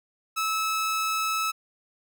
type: tone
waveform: sawtooth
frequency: 1301 Hz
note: E6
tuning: 23 cents flat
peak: -21 dBFS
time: 0.36-1.52 s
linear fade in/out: 20 ms
effects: none